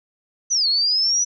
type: linear two-way sweep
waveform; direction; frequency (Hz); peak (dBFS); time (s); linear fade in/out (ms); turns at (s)
sine; down then up; 6150 to 4231 to 5950; -16; 0.5-1.25; 20; 0.68
effects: none